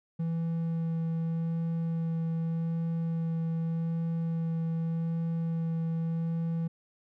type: tone with vibrato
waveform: triangle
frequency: 164.81 Hz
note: E3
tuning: in tune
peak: -26 dBFS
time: 0.19-6.68 s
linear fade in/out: 10 ms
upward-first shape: sine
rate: 0.84 Hz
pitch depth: 9 cents each way
effects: none